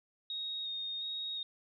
sine tone with vibrato, 3729 Hz, A#7, in tune, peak -36 dBFS, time 0.3-1.43 s, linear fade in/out 2 ms, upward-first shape square, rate 1.4 Hz, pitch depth 14 cents each way, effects none

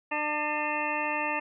harmonic tone with a mistuned harmonic, 299.3 Hz, D4, 33 cents sharp, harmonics 1 / 2 / 3 / 4 / 6 / 7 / 8 / 9, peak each -38 / -36 / -32 / -37 / -35 / -39 / -38 / -34 dBFS, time 0.11-1.4 s, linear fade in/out 10 ms, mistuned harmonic 8, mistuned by +67 cents, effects none

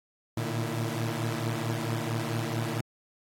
sawtooth tone cluster, 112.4 / 116.9 / 151.5 / 329 Hz, A2 / A#2 / D#3 / E4, +37 / +5 / -46 / -3 cents, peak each -31 / -28 / -32 / -34 dBFS, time 0.37-2.81 s, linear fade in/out 5 ms, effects AAC 48 kbps

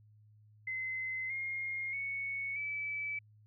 sine tone with pitch steps, 2054 / 2134 / 2217 / 2303 Hz, C7 / C7 / C#7 / D7, -33 / +34 / 0 / -34 cents, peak -35 dBFS, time 0.67-3.19 s, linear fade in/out 5 ms, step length 630 ms, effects added 106 Hz sine -59 dBFS peak until 3.46 s

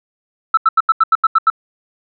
sine tone bursts, 1318.5 Hz, E6, in tune, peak -6 dBFS, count 9, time 0.54-1.501 s, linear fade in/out 5 ms, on 33 ms, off 83 ms, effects tanh soft clip ceiling -3 dBFS

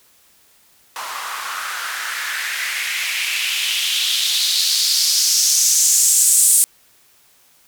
blue noise with band-pass filter sweep, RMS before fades -18 dBFS, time 0.96-6.64 s, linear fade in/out 0 ms, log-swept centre 1000 to 9000 Hz, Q 3.1, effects white hiss -54 dBFS RMS until 7.67 s

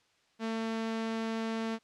sawtooth tone, 224.5 Hz, A3, 35 cents sharp, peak -28 dBFS, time 0.39-1.79 s, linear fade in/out 50 ms, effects white hiss -69 dBFS RMS until 1.83 s + low-pass 5000 Hz 12 dB/octave

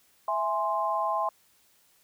sine chord, E augmented, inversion none, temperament equal, 659.3 / 830.6 / 1046.5 Hz, E5 / G#5 / B#5, 0 / 0 / 0 cents, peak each -31 / -30 / -28 dBFS, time 0.28-1.29 s, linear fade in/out 2 ms, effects white hiss -64 dBFS RMS until 2.03 s

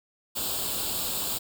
white noise with comb filter, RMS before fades -30 dBFS, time 0.35-1.39 s, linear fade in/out 20 ms, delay 0.25 ms, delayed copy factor +0.75, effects none

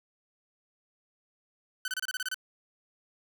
sawtooth tone bursts, 1515 Hz, F#6, 40 cents sharp, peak -27 dBFS, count 9, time 1.85-2.344 s, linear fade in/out 2 ms, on 30 ms, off 28 ms, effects none

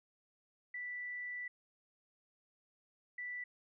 sine tone bursts at uneven times, 1971 Hz, B6, 4 cents flat, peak -40 dBFS, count 2, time 0.74-1.48 / 3.18-3.44 s, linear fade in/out 5 ms, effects none

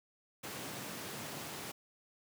pink high-pass noise, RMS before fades -44 dBFS, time 0.43-1.72 s, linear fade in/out 10 ms, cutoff 120 Hz, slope 24 dB/octave, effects none

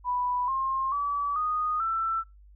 sine tone with pitch steps, 987.8 / 1064.8 / 1147.9 / 1237.4 / 1333.9 Hz, B5 / C6 / D6 / D#6 / E6, 0 / +30 / -40 / -10 / +20 cents, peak -25 dBFS, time 0.04-2.24 s, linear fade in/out 50 ms, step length 440 ms, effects noise-tail reverb RT60 0.2 s tail -25 dB re dry + added 50 Hz sine -50 dBFS peak until 2.55 s

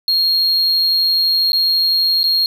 triangle tone with dropouts, 4257 Hz, C8, 29 cents sharp, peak -11 dBFS, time 0.08-2.46 s, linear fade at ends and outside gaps 1 ms, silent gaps 1.52-1.531 / 2.232-2.24 s, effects none

